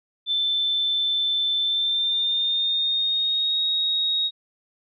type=tone with pitch glide; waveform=sine; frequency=3535 to 3767 Hz; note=A7 to A#7; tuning=+7 to +17 cents; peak=-20 dBFS; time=0.26-4.31 s; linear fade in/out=50 ms; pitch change=+110 cents; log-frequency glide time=1.61-3.61 s; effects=none